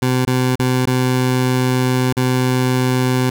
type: tone with dropouts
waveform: 20% pulse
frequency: 127.5 Hz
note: C3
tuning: 44 cents flat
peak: -9 dBFS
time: 0.02-3.3 s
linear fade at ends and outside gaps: 5 ms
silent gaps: 0.251-0.272 / 0.556-0.594 / 0.856-0.872 / 2.127-2.168 s
effects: none